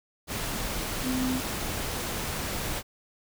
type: tone in noise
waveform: sine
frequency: 256.3 Hz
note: C4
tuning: 36 cents flat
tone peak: -26 dBFS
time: 1.02-1.41 s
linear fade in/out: 50 ms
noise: pink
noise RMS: -32 dBFS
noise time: 0.27-2.83 s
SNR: +3 dB
effects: none